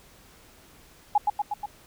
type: tone with echo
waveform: sine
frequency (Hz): 830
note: G#5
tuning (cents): -1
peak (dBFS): -16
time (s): 1.15-1.18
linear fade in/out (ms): 5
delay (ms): 120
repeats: 4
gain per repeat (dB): -3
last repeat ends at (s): 1.66
effects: pink hiss -54 dBFS RMS until 1.86 s